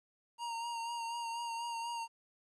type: tone with vibrato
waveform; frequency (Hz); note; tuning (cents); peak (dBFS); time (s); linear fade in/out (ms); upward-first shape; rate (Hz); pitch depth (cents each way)
square; 932; A#5; -1; -38; 0.38-2.08; 50; sine; 4.1; 28
effects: resampled to 22050 Hz + 12-bit